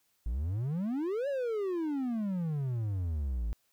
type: exponential two-way sweep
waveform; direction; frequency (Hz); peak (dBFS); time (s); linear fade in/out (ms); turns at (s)
triangle; up then down; 51.91 to 579 to 51.91; -28; 0.26-3.53; 0; 1.28
effects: white hiss -73 dBFS RMS until 3.72 s